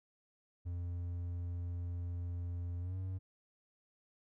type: tone with pitch glide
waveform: triangle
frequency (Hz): 87.31 to 93.58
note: F2 to F#2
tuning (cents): 0 to +20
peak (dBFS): -35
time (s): 0.65-3.19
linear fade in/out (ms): 20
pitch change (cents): +120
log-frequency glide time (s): 2.8-2.96
effects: none